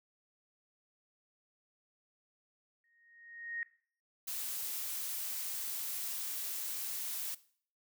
sine tone with exponential growth, 1864.7 Hz, A#6, in tune, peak -34 dBFS, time 2.84-3.63 s, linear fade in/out 1 ms, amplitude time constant 170 ms
blue noise, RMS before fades -39 dBFS, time 4.27-7.35 s, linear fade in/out 10 ms
effects noise-tail reverb RT60 0.5 s tail -18 dB re dry

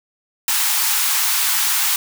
white high-pass noise, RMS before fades -18 dBFS, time 0.48-1.96 s, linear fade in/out 2 ms, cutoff 790 Hz, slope 96 dB/octave, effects none

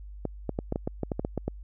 clicks, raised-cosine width 2 ms, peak -15 dBFS, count 12, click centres 0.253 / 0.493 / 0.589 / 0.724 / 0.759 / 0.875 / 1.033 / 1.118 / 1.195 / 1.249 / 1.377 / 1.48 s, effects added 50 Hz sine -40 dBFS peak until 1.63 s

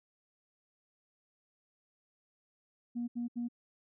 sine tone bursts, 239 Hz, A#3, 43 cents sharp, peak -32 dBFS, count 3, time 2.95-3.486 s, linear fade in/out 20 ms, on 130 ms, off 73 ms, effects tanh soft clip ceiling -29 dBFS

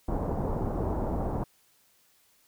pink low-pass noise, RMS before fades -30 dBFS, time 0.08-1.44 s, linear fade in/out 5 ms, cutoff 900 Hz, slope 24 dB/octave, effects white hiss -65 dBFS RMS until 2.47 s

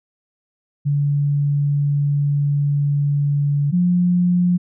sine tone pair in turn, 143.7 / 177.59 Hz, D3 / F3, -37 / +29 cents, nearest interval major third, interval 366 cents, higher second, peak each -15 / -13 dBFS, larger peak second, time 0.85-3.72 / 3.72-4.58 s, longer first, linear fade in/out 20 ms, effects none

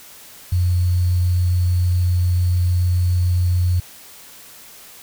sine tone with sample-and-hold, 89.3 Hz, F2, 39 cents sharp, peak -14 dBFS, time 0.52-3.8 s, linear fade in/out 5 ms, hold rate 4410 Hz, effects white hiss -42 dBFS RMS until 5.02 s

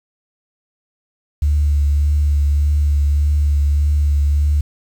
sine tone with vibrato, 73 Hz, D2, 10 cents flat, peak -11 dBFS, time 1.42-4.61 s, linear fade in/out 5 ms, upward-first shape triangle, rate 1.7 Hz, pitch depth 26 cents each way, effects tanh soft clip ceiling -7 dBFS + 7-bit

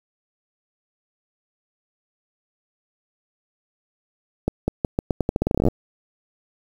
accelerating click train, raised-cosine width 2 ms, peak -6 dBFS, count 20, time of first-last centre 4.48-5.684 s, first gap 200 ms, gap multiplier 0.84, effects 7-bit

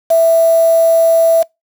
sine tone with quantisation, 660 Hz, E5, 2 cents sharp, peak -6 dBFS, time 0.1-1.43 s, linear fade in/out 10 ms, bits 4, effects noise-tail reverb RT60 0.2 s tail -26 dB re dry

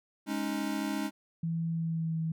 square chord, Ab suspended fourth, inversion none, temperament equal, 207.7 / 277.2 / 311.1 Hz, Ab3 / Db4 / Eb4, 0 / 0 / 0 cents, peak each -36 dBFS, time 0.26-1.11 s, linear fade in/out 50 ms
sine tone with pitch glide, 165.2 to 161.52 Hz, E3 to E3, +4 to -35 cents, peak -29 dBFS, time 1.43-2.32 s, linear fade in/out 5 ms, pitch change -39 cents, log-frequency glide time 1.7-2.2 s
effects none

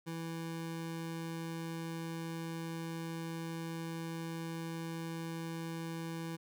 25% pulse tone, 164.81 Hz, E3, in tune, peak -35 dBFS, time 0.06-6.37 s, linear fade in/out 20 ms, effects none

